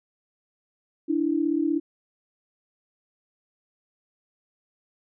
sine tone pair together, 293.3 / 329.6 Hz, D4 / E4, -2 / 0 cents, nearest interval major second, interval 202 cents, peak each -24 dBFS, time 1.08-1.8 s, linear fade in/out 20 ms, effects none

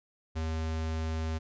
square tone, 80 Hz, D#2, 49 cents sharp, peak -31 dBFS, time 0.35-1.39 s, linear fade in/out 20 ms, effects resampled to 16000 Hz

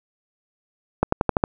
accelerating click train, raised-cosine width 1 ms, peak -3 dBFS, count 6, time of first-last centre 1.03-1.439 s, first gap 94 ms, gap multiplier 0.93, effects none

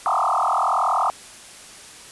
sine tone with frequency modulation, 990 Hz, B5, 4 cents sharp, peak -17 dBFS, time 0.06-1.1 s, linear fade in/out 0 ms, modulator 40.9 Hz, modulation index 7.1, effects white hiss -42 dBFS RMS until 2.11 s + resampled to 24000 Hz

